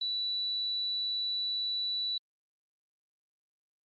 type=tone; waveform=sine; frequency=3951 Hz; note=B7; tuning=in tune; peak=-30 dBFS; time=0.01-2.18 s; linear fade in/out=5 ms; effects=Opus 24 kbps